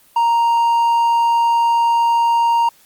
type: tone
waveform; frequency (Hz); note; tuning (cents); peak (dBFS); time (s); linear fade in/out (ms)
triangle; 932.3; A#5; 0; -10; 0.16-2.69; 5
effects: white hiss -51 dBFS RMS until 2.85 s + Opus 32 kbps